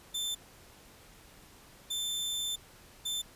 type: tone bursts at uneven times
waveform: sawtooth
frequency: 3546 Hz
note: A7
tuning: 13 cents sharp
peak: -29 dBFS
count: 3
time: 0.14-0.35 / 1.9-2.56 / 3.05-3.22 s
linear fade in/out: 10 ms
effects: pink hiss -56 dBFS RMS until 3.35 s + resampled to 32000 Hz